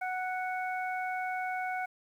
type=harmonic tone; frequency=740 Hz; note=F#5; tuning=in tune; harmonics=1 / 2 / 3; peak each=-33 / -38 / -40 dBFS; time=0.01-1.86 s; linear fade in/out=10 ms; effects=10-bit

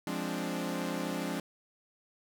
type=chord; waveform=sawtooth; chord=D half-diminished seventh; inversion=first; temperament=equal; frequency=174.61 / 207.7 / 261.6 / 293.7 Hz; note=F3 / Ab3 / C4 / D4; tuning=0 / 0 / 0 / 0 cents; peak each=-34 / -35 / -35 / -34 dBFS; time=0.07-1.4 s; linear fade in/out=2 ms; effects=none

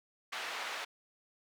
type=band-pass noise; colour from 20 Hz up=white; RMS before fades=-40 dBFS; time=0.32-0.85 s; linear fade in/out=10 ms; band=660 to 2600 Hz; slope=12 dB/octave; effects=none

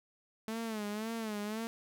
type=tone with vibrato; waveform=sawtooth; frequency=217.2 Hz; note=A3; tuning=22 cents flat; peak=-32 dBFS; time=0.48-1.67 s; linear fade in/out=0 ms; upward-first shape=sine; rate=1.9 Hz; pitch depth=94 cents each way; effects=none

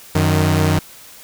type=tone pair together; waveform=sawtooth; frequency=91.8 / 154.39 Hz; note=F#2 / D#3; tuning=-13 / -13 cents; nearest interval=major sixth; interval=900 cents; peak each=-12 dBFS; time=0.15-0.79 s; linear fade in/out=5 ms; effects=white hiss -41 dBFS RMS until 1.23 s

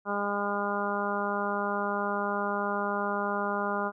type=harmonic tone; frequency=203.1 Hz; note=G#3; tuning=38 cents flat; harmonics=1 / 2 / 3 / 4 / 5 / 6 / 7; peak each=-35 / -35 / -35 / -35 / -35 / -35 / -35 dBFS; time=0.05-3.92 s; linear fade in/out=50 ms; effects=none

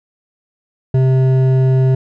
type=tone with hard clipping; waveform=sine; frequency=130.81 Hz; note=C3; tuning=in tune; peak=-11 dBFS; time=0.94-1.95 s; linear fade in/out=5 ms; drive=9 dB; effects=none

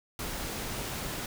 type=noise; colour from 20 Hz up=pink; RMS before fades=-36 dBFS; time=0.19-1.26 s; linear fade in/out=2 ms; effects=none

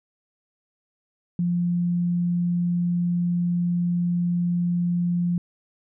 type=tone; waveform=sine; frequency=174.61 Hz; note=F3; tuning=in tune; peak=-20 dBFS; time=1.39-5.38 s; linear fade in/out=2 ms; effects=none

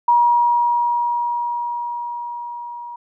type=tone with level ramp; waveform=sine; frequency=955 Hz; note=A#5; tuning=42 cents sharp; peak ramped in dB=-10 to -30 dBFS; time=0.08-2.96 s; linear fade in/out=5 ms; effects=none

